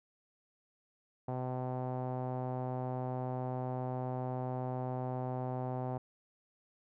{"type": "tone with low-pass filter", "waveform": "sawtooth", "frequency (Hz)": 127.4, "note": "C3", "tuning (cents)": -46, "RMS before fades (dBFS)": -37, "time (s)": [1.28, 5.98], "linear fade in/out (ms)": 5, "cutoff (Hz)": 780, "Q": 3.1, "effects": []}